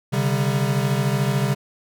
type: chord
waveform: square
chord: C suspended second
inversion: none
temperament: equal with one note detuned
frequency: 133.18 / 146.83 / 196 Hz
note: C3 / D3 / G3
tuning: +31 / 0 / 0 cents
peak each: -22 / -25 / -26 dBFS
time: 0.12-1.55 s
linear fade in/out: 20 ms
effects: none